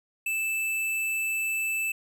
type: tone with hard clipping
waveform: sine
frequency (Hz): 2637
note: E7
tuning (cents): 0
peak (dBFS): -27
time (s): 0.26-1.92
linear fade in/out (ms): 5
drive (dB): 18
effects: none